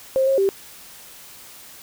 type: tone with pitch steps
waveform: sine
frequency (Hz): 530 / 540 / 390.8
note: C5 / C#5 / G4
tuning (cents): +22 / -45 / -5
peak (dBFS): -15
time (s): 0.16-0.49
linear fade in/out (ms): 0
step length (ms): 110
effects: white hiss -43 dBFS RMS until 1.82 s